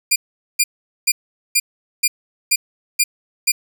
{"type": "tone bursts", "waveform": "10% pulse", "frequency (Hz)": 2400, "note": "D7", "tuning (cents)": 37, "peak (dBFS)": -3, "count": 8, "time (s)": [0.11, 3.52], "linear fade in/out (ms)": 10, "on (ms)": 50, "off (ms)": 430, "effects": []}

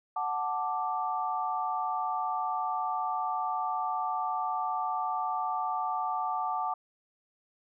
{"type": "chord", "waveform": "sine", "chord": "D major", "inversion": "first", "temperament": "equal", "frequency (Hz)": [740, 880, 1174.7], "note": ["F#5", "A5", "D6"], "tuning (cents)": [0, 0, 0], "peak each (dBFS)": -33, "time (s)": [0.16, 6.74], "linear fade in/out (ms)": 5, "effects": []}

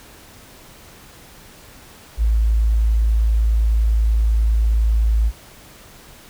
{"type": "tone", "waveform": "sine", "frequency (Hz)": 55, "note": "A1", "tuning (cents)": 0, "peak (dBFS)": -13, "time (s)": [2.17, 5.32], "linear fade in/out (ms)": 50, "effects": ["pink hiss -44 dBFS RMS until 6.29 s"]}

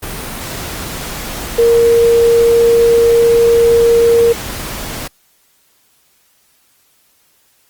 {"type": "tone in noise", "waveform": "sine", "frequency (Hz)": 466.2, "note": "A#4", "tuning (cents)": 0, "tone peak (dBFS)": -6, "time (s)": [1.58, 4.33], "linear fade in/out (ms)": 10, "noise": "pink", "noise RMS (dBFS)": -24, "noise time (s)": [0.02, 5.08], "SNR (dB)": 15, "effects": ["white hiss -55 dBFS RMS until 7.69 s", "Opus 32 kbps"]}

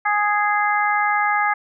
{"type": "harmonic tone", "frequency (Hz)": 415.3, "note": "G#4", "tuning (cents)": 0, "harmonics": [2, 3, 4, 5], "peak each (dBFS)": [-20, -22, -23, -24], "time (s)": [0.05, 1.54], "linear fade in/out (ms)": 10, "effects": []}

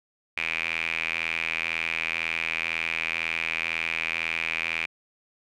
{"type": "tone with band-pass filter", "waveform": "sawtooth", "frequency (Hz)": 82, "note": "E2", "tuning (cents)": -9, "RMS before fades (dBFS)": -29, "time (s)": [0.37, 4.86], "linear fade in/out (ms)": 5, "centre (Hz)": 2400, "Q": 8.8, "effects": []}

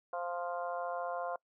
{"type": "harmonic tone", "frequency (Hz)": 174.61, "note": "F3", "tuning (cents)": 0, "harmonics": [3, 4, 5, 6, 7, 8], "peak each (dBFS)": [-40, -38, -49, -42, -52, -47], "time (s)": [0.13, 1.36], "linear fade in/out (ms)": 2, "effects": ["noise-tail reverb RT60 0.1 s tail -25 dB re dry"]}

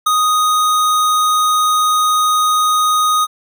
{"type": "tone with ADSR envelope", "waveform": "square", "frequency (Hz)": 1244.5, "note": "D#6", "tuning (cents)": 0, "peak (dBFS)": -9, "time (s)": [0.06, 3.27], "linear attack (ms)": 10, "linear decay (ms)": 6, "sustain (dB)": -3, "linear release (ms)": 37, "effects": []}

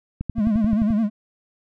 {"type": "click train", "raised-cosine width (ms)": 5, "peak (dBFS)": -14, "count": 9, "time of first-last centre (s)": [0.21, 0.906], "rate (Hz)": 11.5}
{"type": "tone with vibrato", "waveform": "triangle", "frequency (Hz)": 216.8, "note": "A3", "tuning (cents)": -25, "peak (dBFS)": -15, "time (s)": [0.35, 1.1], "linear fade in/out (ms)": 50, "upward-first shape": "sine", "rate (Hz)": 9.5, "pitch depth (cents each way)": 110}
{"effects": []}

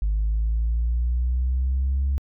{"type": "linear sweep", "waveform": "sine", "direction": "up", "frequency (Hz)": [51, 69.3], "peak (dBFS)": -18, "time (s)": [0.02, 2.18], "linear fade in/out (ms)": 0, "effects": ["tanh soft clip ceiling -17 dBFS"]}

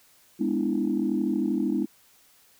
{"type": "chord", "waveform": "sine", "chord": "E dominant seventh", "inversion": "first", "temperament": "just", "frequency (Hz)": [206, 247.2, 296.7, 329.6], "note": ["G#3", "B3", "D4", "E4"], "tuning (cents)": [-14, 2, 18, 0], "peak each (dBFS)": -28, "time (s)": [0.39, 1.86], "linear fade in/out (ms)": 20, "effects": ["tanh soft clip ceiling -14 dBFS", "white hiss -59 dBFS RMS until 2.59 s"]}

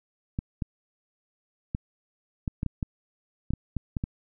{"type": "clicks", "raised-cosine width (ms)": 5, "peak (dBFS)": -16, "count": 12, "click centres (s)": [0.389, 0.622, 1.749, 2.478, 2.631, 2.663, 2.828, 3.506, 3.536, 3.767, 3.968, 4.039], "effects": []}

